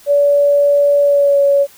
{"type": "tone with pitch glide", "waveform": "sine", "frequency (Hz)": [573, 562.5], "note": ["D5", "C#5"], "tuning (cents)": [-43, 25], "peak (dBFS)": -8, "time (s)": [0.06, 1.67], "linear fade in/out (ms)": 50, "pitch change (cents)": -32, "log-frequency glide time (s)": [1.01, 1.4], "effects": ["white hiss -44 dBFS RMS until 1.77 s"]}